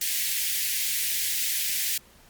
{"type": "high-pass noise", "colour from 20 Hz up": "white", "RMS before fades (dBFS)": -27, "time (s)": [0.01, 1.98], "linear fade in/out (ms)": 5, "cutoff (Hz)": 1800, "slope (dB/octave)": 48, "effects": ["pink hiss -55 dBFS RMS until 2.29 s", "Opus 48 kbps"]}